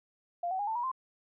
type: tone with pitch steps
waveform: sine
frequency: 696 / 754.6 / 818.2 / 887.1 / 961.8 / 1042.8 Hz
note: F5 / F#5 / G#5 / A5 / B5 / C6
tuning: -6 / +34 / -26 / +14 / -46 / -6 cents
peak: -30 dBFS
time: 0.43-0.916 s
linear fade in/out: 5 ms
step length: 81 ms
effects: none